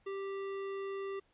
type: tone with hard clipping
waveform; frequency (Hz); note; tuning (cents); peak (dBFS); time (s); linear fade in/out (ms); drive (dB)
sine; 392; G4; 0; -39; 0.06-1.2; 10; 14
effects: pink hiss -72 dBFS RMS until 1.33 s + resampled to 8000 Hz